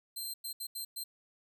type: tone bursts at uneven times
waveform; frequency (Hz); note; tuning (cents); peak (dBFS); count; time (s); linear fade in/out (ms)
15% pulse; 4145; C8; -17; -31; 5; 0.16-0.34 / 0.44-0.53 / 0.6-0.67 / 0.75-0.85 / 0.96-1.04; 10
effects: none